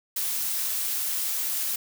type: noise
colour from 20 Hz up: blue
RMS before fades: -28 dBFS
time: 0.16-1.76 s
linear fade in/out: 5 ms
effects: none